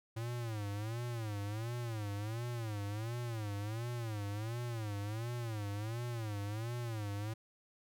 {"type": "tone with vibrato", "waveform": "square", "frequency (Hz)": 110.6, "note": "A2", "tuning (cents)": 9, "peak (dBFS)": -38, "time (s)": [0.16, 7.34], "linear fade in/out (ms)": 10, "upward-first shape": "sine", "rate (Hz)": 1.4, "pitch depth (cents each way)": 160, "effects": []}